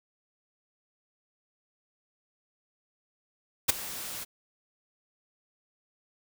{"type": "noise with ADSR envelope", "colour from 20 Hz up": "white", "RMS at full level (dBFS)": -19, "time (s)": [3.68, 4.25], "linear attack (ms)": 17, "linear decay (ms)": 11, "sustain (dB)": -19, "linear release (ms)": 22, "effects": []}